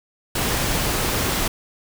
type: noise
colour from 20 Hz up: pink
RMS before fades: -22 dBFS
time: 0.35-1.48 s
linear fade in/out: 5 ms
effects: none